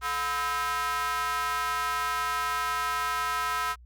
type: tone with high-pass filter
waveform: square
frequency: 144 Hz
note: D3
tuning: 34 cents flat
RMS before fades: -29 dBFS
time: 0.01-3.76 s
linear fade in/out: 50 ms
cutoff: 1200 Hz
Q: 4
effects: added 60 Hz sine -48 dBFS peak until 3.85 s + Opus 32 kbps